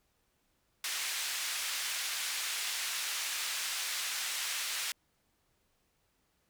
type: band-pass noise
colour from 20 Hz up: pink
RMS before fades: -36 dBFS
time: 0.84-4.92 s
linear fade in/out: 2 ms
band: 2000 to 11000 Hz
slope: 12 dB/octave
effects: pink hiss -75 dBFS RMS until 6.49 s